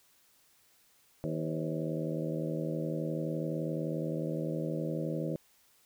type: harmonic tone with a mistuned harmonic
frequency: 79.5 Hz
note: D#2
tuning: 38 cents sharp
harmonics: 2 / 3 / 4 / 5 / 6 / 7 / 8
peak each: -35 / -41 / -38 / -42 / -40 / -41 / -46 dBFS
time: 1.24-5.36 s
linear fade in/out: 0 ms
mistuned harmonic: 6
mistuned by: +98 cents
effects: white hiss -66 dBFS RMS until 5.85 s